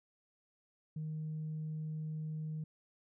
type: tone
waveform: sine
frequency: 155.56 Hz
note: D#3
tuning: in tune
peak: -36 dBFS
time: 0.96-2.64 s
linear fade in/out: 5 ms
effects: tanh soft clip ceiling -34 dBFS